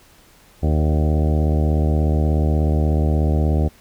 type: harmonic tone with a mistuned harmonic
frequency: 76.6 Hz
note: D#2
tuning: 27 cents flat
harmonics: 1 / 2 / 3 / 4 / 5 / 6 / 7 / 8 / 9 / 10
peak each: -16 / -22 / -26 / -28 / -30 / -32 / -33 / -34 / -35 / -36 dBFS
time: 0.62-3.69 s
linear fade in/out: 20 ms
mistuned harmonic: 7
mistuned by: +26 cents
effects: pink hiss -51 dBFS RMS until 3.8 s